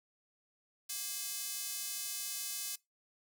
square tone with high-pass filter, 233.1 Hz, A#3, in tune, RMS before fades -40 dBFS, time 0.89-2.76 s, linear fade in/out 10 ms, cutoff 6100 Hz, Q 0.76, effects noise-tail reverb RT60 0.2 s tail -23 dB re dry

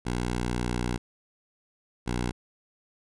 10% pulse tone pair in turn, 60.5 / 60.5 Hz, B1 / B1, -35 / -35 cents, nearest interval unison, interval 0 cents, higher neither, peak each -19 dBFS, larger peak neither, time 0.05-0.98 / 2.06-2.32 s, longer first, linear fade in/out 20 ms, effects resampled to 24000 Hz

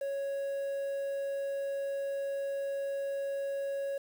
triangle tone with quantisation, 554 Hz, C#5, 1 cent flat, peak -30 dBFS, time 0.01-3.98 s, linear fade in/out 5 ms, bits 9, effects none

